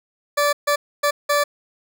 20% pulse tone bursts at uneven times, 581 Hz, D5, 19 cents flat, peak -11 dBFS, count 4, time 0.37-0.53 / 0.67-0.76 / 1.03-1.11 / 1.29-1.44 s, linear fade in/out 10 ms, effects none

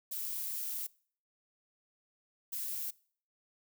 violet noise bursts at uneven times, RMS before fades -38 dBFS, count 2, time 0.11-0.87 / 2.52-2.91 s, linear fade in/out 10 ms, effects noise-tail reverb RT60 0.5 s tail -23 dB re dry

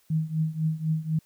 sine tone with tremolo, 158.1 Hz, D#3, 28 cents sharp, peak -20 dBFS, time 0.1-1.19 s, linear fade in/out 5 ms, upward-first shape triangle, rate 4 Hz, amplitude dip 90%, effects white hiss -64 dBFS RMS until 1.25 s

